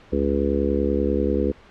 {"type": "harmonic tone", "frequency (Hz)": 70.3, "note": "C#2", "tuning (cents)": 25, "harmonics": [1, 3, 4, 5, 6, 7], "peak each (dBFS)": [-26, -26, -26, -26, -26, -26], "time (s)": [0.12, 1.52], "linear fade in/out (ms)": 10, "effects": ["pink hiss -49 dBFS RMS until 1.7 s", "low-pass 3000 Hz 12 dB/octave"]}